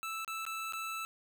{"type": "tone with dropouts", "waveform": "25% pulse", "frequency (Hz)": 1318.5, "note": "E6", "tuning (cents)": 0, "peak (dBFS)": -33, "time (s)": [0.03, 1.05], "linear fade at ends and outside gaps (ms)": 0, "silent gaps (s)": [[0.247, 0.278], [0.452, 0.465], [0.724, 0.734]], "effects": []}